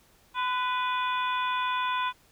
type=harmonic tone with a mistuned harmonic; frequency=493.9 Hz; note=B4; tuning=in tune; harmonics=2 / 3 / 4 / 5 / 6 / 7; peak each=-27 / -34 / -43 / -36 / -46 / -37 dBFS; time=0.34-2.13 s; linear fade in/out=50 ms; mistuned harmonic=2; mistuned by=+36 cents; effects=pink hiss -61 dBFS RMS until 2.31 s